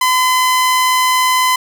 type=tone; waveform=sawtooth; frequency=1018 Hz; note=C6; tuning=48 cents flat; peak=-7 dBFS; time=0.01-1.56 s; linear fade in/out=5 ms; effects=none